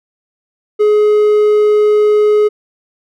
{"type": "tone", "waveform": "triangle", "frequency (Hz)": 421.2, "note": "G#4", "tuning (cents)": 24, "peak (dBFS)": -5, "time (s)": [0.79, 2.49], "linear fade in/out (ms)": 20, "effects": []}